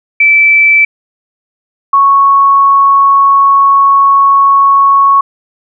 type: tone pair in turn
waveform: sine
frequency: 2320 / 1106.7 Hz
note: D7 / C#6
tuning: -22 / -3 cents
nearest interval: octave + minor second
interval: 1281 cents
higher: first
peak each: -3 dBFS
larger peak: neither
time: 0.2-0.85 / 1.93-5.21 s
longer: second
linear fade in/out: 5 ms
effects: none